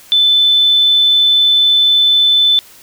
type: tone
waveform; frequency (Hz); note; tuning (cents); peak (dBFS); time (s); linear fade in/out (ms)
sine; 3516; A7; -2; -7; 0.12-2.59; 0
effects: white hiss -41 dBFS RMS until 2.82 s